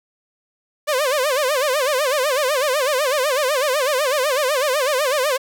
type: tone with vibrato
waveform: sawtooth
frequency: 554.4 Hz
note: C#5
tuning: in tune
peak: -13 dBFS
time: 0.87-5.38 s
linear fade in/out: 20 ms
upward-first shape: sine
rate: 8 Hz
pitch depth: 180 cents each way
effects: none